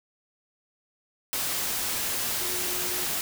sine tone in noise, 360.6 Hz, F#4, 45 cents flat, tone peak -39 dBFS, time 2.41-3.05 s, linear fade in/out 0 ms, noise white, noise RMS -29 dBFS, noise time 1.33-3.21 s, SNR -13 dB, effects none

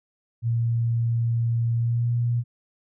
sine tone with pitch glide, 116.54 to 119.33 Hz, A#2 to A#2, 0 to +41 cents, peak -20 dBFS, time 0.42-2.44 s, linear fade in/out 50 ms, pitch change +41 cents, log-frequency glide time 1.76-2.1 s, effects none

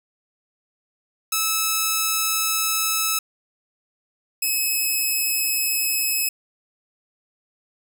5% pulse tone pair in turn, 1302 / 2573 Hz, E6 / E7, -22 / -43 cents, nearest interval octave, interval 1179 cents, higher second, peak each -8 / -11 dBFS, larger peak first, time 1.32-3.19 / 4.42-6.29 s, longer neither, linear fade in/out 5 ms, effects none

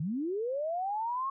sine linear sweep, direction up, 138.59 to 1101 Hz, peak -30 dBFS, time 0-1.3 s, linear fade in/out 5 ms, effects none

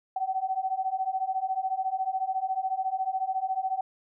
sine beating tone pair, 752 / 766 Hz, F#5 / G5, +28 / -40 cents, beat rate 14 Hz, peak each -30 / -29 dBFS, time 0.16-3.81 s, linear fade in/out 5 ms, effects none

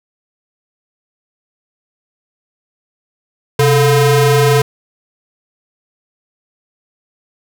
45% pulse ring-modulated tone, 286 Hz, D4, 46 cents flat, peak -5 dBFS, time 3.59-4.62 s, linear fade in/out 5 ms, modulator 155 Hz, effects none

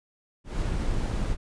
brown noise with ADSR envelope, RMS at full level -25 dBFS, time 0.44-1.37 s, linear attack 180 ms, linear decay 6 ms, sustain -2 dB, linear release 49 ms, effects resampled to 22050 Hz

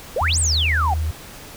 sine exponential two-way sweep, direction up then down, 440 to 9060 to 718 Hz, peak -18 dBFS, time 0.16-0.94 s, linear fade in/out 5 ms, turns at 0.39 s
sine tone with pitch glide, 81 to 78.69 Hz, E2 to D#2, -30 to +20 cents, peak -19 dBFS, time 0.21-1.11 s, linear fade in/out 5 ms, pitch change -50 cents, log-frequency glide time 0.31-0.54 s
effects pink hiss -39 dBFS RMS until 1.56 s

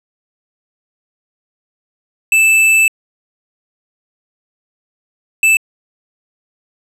square tone bursts at uneven times, 2637 Hz, E7, in tune, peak -8 dBFS, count 2, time 2.32-2.88 / 5.43-5.57 s, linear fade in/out 2 ms, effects low-pass 12000 Hz 12 dB/octave

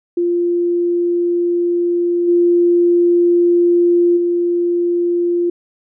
sine tone with level steps, 347.7 Hz, F4, 8 cents flat, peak -13 / -9 / -13 dBFS, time 0.17-5.5 s, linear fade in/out 5 ms, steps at 2.27 / 4.16 s, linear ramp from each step 20 ms, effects none

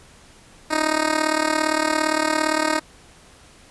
10% pulse tone with amplitude modulation, 311.1 Hz, D#4, in tune, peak -7 dBFS, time 0.7-2.8 s, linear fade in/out 20 ms, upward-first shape sine, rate 37.5 Hz, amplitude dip 80%, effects pink hiss -49 dBFS RMS until 3.7 s + resampled to 24000 Hz

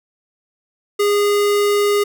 square tone, 410.1 Hz, G#4, 22 cents flat, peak -14 dBFS, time 0.99-2.04 s, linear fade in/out 10 ms, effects none

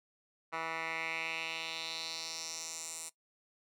10% pulse tone with band-pass filter sweep, 162.9 Hz, E3, 20 cents flat, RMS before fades -40 dBFS, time 0.52-3.1 s, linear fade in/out 20 ms, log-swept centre 1500 to 8600 Hz, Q 2.9, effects noise-tail reverb RT60 0.1 s tail -17 dB re dry

